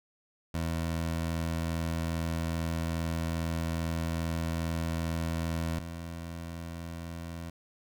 20% pulse tone pair in turn, 82.41 / 83.85 Hz, E2 / E2, 0 / +30 cents, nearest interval unison, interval 30 cents, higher second, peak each -25 / -33 dBFS, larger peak first, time 0.54-5.79 / 5.79-7.5 s, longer first, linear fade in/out 5 ms, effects none

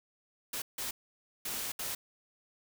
white noise bursts at uneven times, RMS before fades -37 dBFS, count 4, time 0.53-0.62 / 0.78-0.91 / 1.45-1.72 / 1.79-1.95 s, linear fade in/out 5 ms, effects none

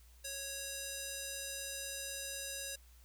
square tone with band-pass filter, 552 Hz, C#5, 7 cents flat, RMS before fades -43 dBFS, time 0.24-2.76 s, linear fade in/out 10 ms, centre 8200 Hz, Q 0.99, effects added 60 Hz sine -58 dBFS peak until 3.04 s + white hiss -67 dBFS RMS until 3.04 s

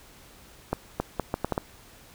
accelerating click train, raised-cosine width 1 ms, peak -11 dBFS, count 7, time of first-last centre 0.73-1.579 s, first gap 270 ms, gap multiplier 0.73, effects pink hiss -52 dBFS RMS until 2.14 s

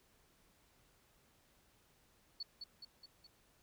sine tone with echo, 4435 Hz, C#8, in tune, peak -40 dBFS, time 2.4-2.43 s, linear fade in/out 5 ms, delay 210 ms, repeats 4, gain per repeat -4 dB, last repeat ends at 3.27 s, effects pink hiss -71 dBFS RMS until 3.62 s

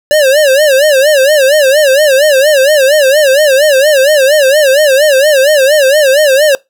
square tone with vibrato, 568 Hz, C#5, 42 cents sharp, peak -5 dBFS, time 0.11-6.55 s, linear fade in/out 0 ms, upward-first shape sine, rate 4.3 Hz, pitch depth 150 cents each way, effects noise-tail reverb RT60 0.2 s tail -24 dB re dry

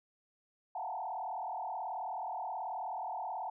sine tone with frequency modulation, 811 Hz, G#5, 41 cents flat, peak -36 dBFS, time 0.75-3.5 s, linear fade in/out 5 ms, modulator 38.7 Hz, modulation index 3, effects none

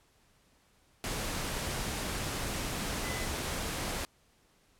sine tone in noise, 2012 Hz, B6, 32 cents sharp, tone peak -41 dBFS, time 3.04-3.25 s, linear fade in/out 0 ms, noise pink, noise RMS -35 dBFS, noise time 1.04-4.05 s, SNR -9 dB, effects pink hiss -67 dBFS RMS until 4.79 s + low-pass 12000 Hz 12 dB/octave

